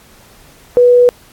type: tone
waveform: sine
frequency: 489.7 Hz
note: B4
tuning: 15 cents flat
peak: -4 dBFS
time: 0.77-1.09 s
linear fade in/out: 0 ms
effects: pink hiss -44 dBFS RMS until 1.32 s + AAC 64 kbps